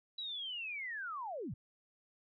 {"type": "linear sweep", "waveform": "sine", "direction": "down", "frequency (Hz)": [3951, 82.41], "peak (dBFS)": -39, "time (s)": [0.18, 1.54], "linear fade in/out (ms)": 5, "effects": []}